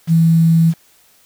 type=tone with quantisation; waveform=sine; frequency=164.3 Hz; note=E3; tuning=5 cents flat; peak=-8 dBFS; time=0.07-0.74 s; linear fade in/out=50 ms; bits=6; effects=white hiss -52 dBFS RMS until 1.25 s